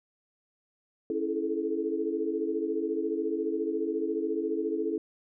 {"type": "chord", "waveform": "sine", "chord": "A major seventh", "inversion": "first", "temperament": "equal with one note detuned", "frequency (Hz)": [277.2, 329.6, 425.7, 440], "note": ["C#4", "E4", "G#4", "A4"], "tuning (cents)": [0, 0, 43, 0], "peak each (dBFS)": [-36, -31, -32, -35], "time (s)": [1.1, 4.98], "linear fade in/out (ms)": 2, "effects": []}